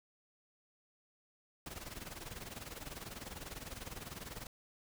pink noise with tremolo, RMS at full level -44 dBFS, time 1.66-4.47 s, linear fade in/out 2 ms, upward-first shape sine, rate 20 Hz, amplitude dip 75%, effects none

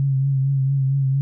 sine tone with vibrato, 135.9 Hz, C#3, 34 cents flat, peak -16 dBFS, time 0-1.21 s, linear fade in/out 0 ms, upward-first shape triangle, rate 4.4 Hz, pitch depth 45 cents each way, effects none

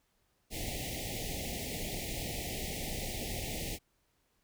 pink band-stop noise, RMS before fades -38 dBFS, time 0.5-3.79 s, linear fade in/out 50 ms, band 820 to 1900 Hz, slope 96 dB/octave, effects pink hiss -75 dBFS RMS until 4.43 s

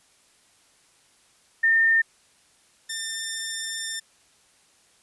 sine / 10% pulse tone pair in turn, 1813 / 1796.3 Hz, A#6 / A6, -49 / +35 cents, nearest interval unison, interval 16 cents, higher first, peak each -16 / -20 dBFS, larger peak first, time 1.63-2.02 / 2.89-4 s, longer second, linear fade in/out 10 ms, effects white hiss -60 dBFS RMS until 5.02 s + resampled to 24000 Hz

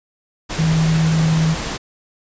sine tone in noise, 160.3 Hz, E3, 48 cents flat, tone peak -13 dBFS, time 0.58-1.55 s, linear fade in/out 20 ms, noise pink, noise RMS -25 dBFS, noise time 0.49-1.78 s, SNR +9 dB, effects resampled to 16000 Hz

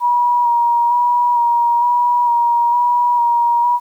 sine tone with vibrato, 957 Hz, A#5, 45 cents sharp, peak -11 dBFS, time 0-3.8 s, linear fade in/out 50 ms, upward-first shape square, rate 1.1 Hz, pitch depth 17 cents each way, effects 8-bit

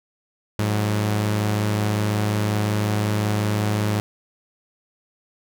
sawtooth tone pair together, 105.48 / 183.9 Hz, G#2 / F#3, +27 / -10 cents, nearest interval minor seventh, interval 963 cents, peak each -16 / -26 dBFS, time 0.59-4 s, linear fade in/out 0 ms, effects none

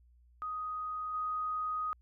sine tone with level steps, 1249 Hz, D#6, 6 cents sharp, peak -35 / -32 dBFS, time 0.42-1.93 s, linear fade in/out 0 ms, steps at 1.13 s, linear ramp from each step 20 ms, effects added 60 Hz sine -60 dBFS peak until 2.01 s

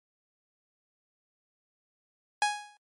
sawtooth tone with exponential decay, 830.6 Hz, G#5, in tune, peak -17 dBFS, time 2.42-2.77 s, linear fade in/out 1 ms, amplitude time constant 76 ms, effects low-pass 12000 Hz 12 dB/octave + MP3 48 kbps

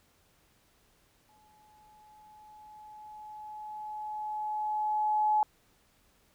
sine tone with exponential growth, 851 Hz, G#5, 42 cents sharp, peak -22 dBFS, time 1.29-5.43 s, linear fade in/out 1 ms, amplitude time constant 900 ms, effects pink hiss -67 dBFS RMS until 6.34 s

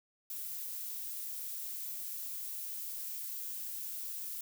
violet noise, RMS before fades -41 dBFS, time 0.3-4.41 s, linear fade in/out 2 ms, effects none

